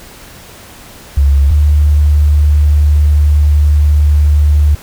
sine tone pair in turn, 69.7 / 74.09 Hz, C#2 / D2, +10 / +16 cents, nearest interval minor second, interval 106 cents, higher second, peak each -5 dBFS, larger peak neither, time 1.17-1.51 / 1.51-4.75 s, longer second, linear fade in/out 5 ms, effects pink hiss -35 dBFS RMS until 4.82 s

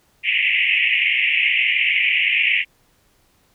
pink band-pass noise, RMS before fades -18 dBFS, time 0.23-2.65 s, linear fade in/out 50 ms, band 2000 to 2900 Hz, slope 96 dB/octave, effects pink hiss -60 dBFS RMS until 3.54 s

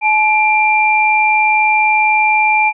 sine tone pair together, 858 / 2373 Hz, A5 / D7, -44 / +17 cents, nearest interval octave + tritone, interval 1761 cents, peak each -12 dBFS, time 0.01-2.73 s, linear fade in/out 50 ms, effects none

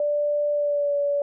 sine tone with pitch glide, 587.3 to 572.6 Hz, D5 to D5, 0 to -44 cents, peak -20 dBFS, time 0-1.22 s, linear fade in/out 2 ms, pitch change -44 cents, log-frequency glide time 0.52-0.96 s, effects none

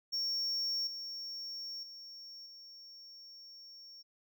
triangle tone with level steps, 5500 Hz, F8, 27 cents flat, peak -31 / -39 / -46 / -49 dBFS, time 0.12-4.03 s, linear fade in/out 20 ms, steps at 0.87 / 1.83 / 2.46 s, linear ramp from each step 2 ms, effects none

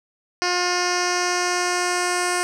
10% pulse tone with low-pass filter sweep, 356.8 Hz, F4, 37 cents sharp, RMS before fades -22 dBFS, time 0.42-2.43 s, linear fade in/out 0 ms, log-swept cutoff 5200 to 8500 Hz, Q 2.8, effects none

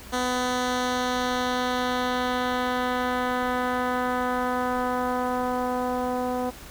10% pulse tone with low-pass filter sweep, 250.1 Hz, B3, 22 cents sharp, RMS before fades -26 dBFS, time 0.12-6.51 s, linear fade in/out 20 ms, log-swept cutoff 7900 to 710 Hz, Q 1, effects added 60 Hz sine -47 dBFS peak until 6.7 s + pink hiss -44 dBFS RMS until 6.7 s

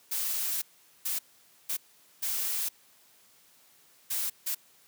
blue noise bursts at uneven times, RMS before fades -31 dBFS, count 6, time 0.11-0.62 / 1.05-1.19 / 1.69-1.77 / 2.22-2.69 / 4.1-4.3 / 4.46-4.55 s, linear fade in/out 10 ms, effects white hiss -61 dBFS RMS until 4.87 s + high-pass 100 Hz 12 dB/octave

